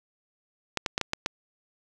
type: clicks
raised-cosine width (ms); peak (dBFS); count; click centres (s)
0.2; -9; 6; 0.773 / 0.862 / 0.979 / 1.013 / 1.134 / 1.261
effects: none